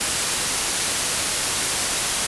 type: low-pass noise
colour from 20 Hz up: white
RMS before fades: -24 dBFS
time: 0-2.27 s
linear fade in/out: 10 ms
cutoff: 11000 Hz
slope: 96 dB/octave
effects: none